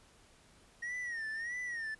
triangle tone with vibrato, 1869 Hz, A#6, 4 cents sharp, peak -35 dBFS, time 0.82-1.95 s, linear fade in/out 10 ms, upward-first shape sine, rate 1.6 Hz, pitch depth 110 cents each way, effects pink hiss -63 dBFS RMS until 1.99 s + resampled to 24000 Hz

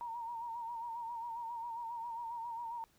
sine tone with vibrato, 932.3 Hz, A#5, in tune, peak -39 dBFS, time 0.01-2.84 s, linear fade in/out 0 ms, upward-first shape sine, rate 7.4 Hz, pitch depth 55 cents each way, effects pink hiss -70 dBFS RMS until 2.98 s

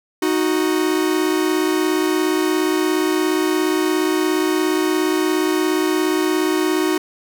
45% pulse tone pair together, 311.3 / 368.4 Hz, D#4 / F#4, +1 / -7 cents, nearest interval minor third, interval 292 cents, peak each -19 dBFS, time 0.22-6.98 s, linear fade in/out 5 ms, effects none

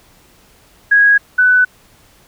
sine tone pair in turn, 1652 / 1496.6 Hz, G#6 / F#6, -10 / +19 cents, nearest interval major second, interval 171 cents, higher first, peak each -6 / -7 dBFS, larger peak first, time 0.91-1.18 / 1.38-1.65 s, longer neither, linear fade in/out 10 ms, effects pink hiss -49 dBFS RMS until 2.27 s

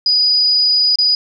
sine tone with dropouts, 4936 Hz, D#8, 15 cents flat, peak -10 dBFS, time 0.06-1.15 s, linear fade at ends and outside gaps 2 ms, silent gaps 0.957-0.986 s, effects none

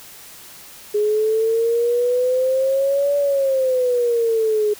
sine exponential two-way sweep, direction up then down, 415.3 to 575 to 415.3 Hz, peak -15 dBFS, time 0.94-4.74 s, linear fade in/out 10 ms, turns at 3.17 s, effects white hiss -41 dBFS RMS until 4.79 s

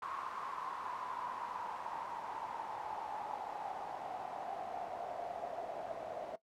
pink noise with band-pass filter sweep, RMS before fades -43 dBFS, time 0.02-6.36 s, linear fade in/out 5 ms, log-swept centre 1100 to 640 Hz, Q 7.1, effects noise-tail reverb RT60 0.1 s tail -17 dB re dry

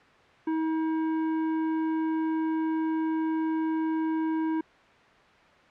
sine tone with tanh clipping, 319.1 Hz, D#4, 44 cents sharp, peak -27 dBFS, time 0.47-4.61 s, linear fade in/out 5 ms, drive 13 dB, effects white hiss -55 dBFS RMS until 5.7 s + low-pass 2000 Hz 12 dB/octave

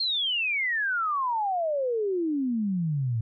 sine exponential sweep, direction down, 4293 to 108.7 Hz, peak -24 dBFS, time 0-3.21 s, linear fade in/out 5 ms, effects none

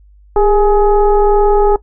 sine tone with frequency modulation, 407.9 Hz, G#4, 31 cents flat, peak -7 dBFS, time 0.36-1.76 s, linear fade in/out 2 ms, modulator 429 Hz, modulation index 1.1, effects noise-tail reverb RT60 0.1 s tail -18 dB re dry + added 50 Hz sine -41 dBFS peak until 1.82 s

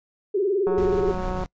sine tone with vibrato, 390 Hz, G4, 9 cents flat, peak -19 dBFS, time 0.34-1.12 s, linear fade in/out 10 ms, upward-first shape sine, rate 19 Hz, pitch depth 130 cents each way
click train, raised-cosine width 1 ms, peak -17 dBFS, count 142, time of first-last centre 0.67-1.436 s, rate 184 Hz
brown noise with tremolo, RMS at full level -30 dBFS, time 0.78-1.46 s, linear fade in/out 0 ms, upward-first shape square, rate 6.8 Hz, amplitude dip 25%
effects noise-tail reverb RT60 0.1 s tail -24 dB re dry + resampled to 16000 Hz

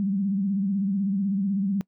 sine tone with vibrato, 196.4 Hz, G3, 4 cents sharp, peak -22 dBFS, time 0-1.81 s, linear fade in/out 0 ms, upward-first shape sine, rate 16 Hz, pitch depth 89 cents each way, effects noise-tail reverb RT60 0.1 s tail -24 dB re dry

